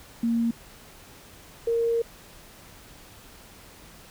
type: tone pair in turn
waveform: sine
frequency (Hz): 231.8 / 463.6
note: A#3 / A#4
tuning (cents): -10 / -10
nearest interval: octave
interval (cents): 1200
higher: second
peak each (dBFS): -21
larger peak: neither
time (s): 0.23-0.51 / 1.67-2.02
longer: second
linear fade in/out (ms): 5
effects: pink hiss -49 dBFS RMS until 4.1 s